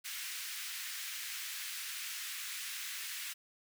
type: high-pass noise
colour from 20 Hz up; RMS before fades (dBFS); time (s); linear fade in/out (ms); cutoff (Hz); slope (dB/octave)
pink; -42; 0.04-3.34; 20; 1700; 24
effects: none